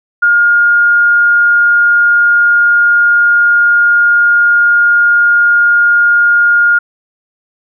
sine tone, 1419 Hz, F6, 27 cents sharp, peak -5 dBFS, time 0.22-6.79 s, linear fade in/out 10 ms, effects none

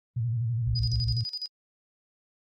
sine tone with vibrato, 116.54 Hz, A#2, in tune, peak -25 dBFS, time 0.16-1.24 s, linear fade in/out 10 ms, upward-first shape square, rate 12 Hz, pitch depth 79 cents each way
sine tone bursts, 64.3 Hz, C2, 30 cents flat, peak -27 dBFS, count 4, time 0.67-1.134 s, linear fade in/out 5 ms, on 74 ms, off 56 ms
sine tone with tremolo, 4946 Hz, D#8, 11 cents flat, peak -30 dBFS, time 0.75-1.48 s, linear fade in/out 10 ms, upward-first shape square, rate 12 Hz, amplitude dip 80%
effects AAC 64 kbps

